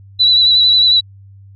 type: tone with vibrato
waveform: sine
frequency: 3951 Hz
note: B7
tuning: in tune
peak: -7 dBFS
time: 0.19-1.01 s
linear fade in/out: 20 ms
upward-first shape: sine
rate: 11 Hz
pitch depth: 29 cents each way
effects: added 98 Hz sine -37 dBFS peak until 1.55 s